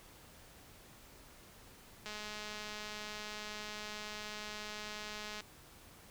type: click train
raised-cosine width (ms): 0.2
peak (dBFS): -27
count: 707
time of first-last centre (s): 2.06-5.406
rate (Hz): 211
effects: pink hiss -58 dBFS RMS until 6.1 s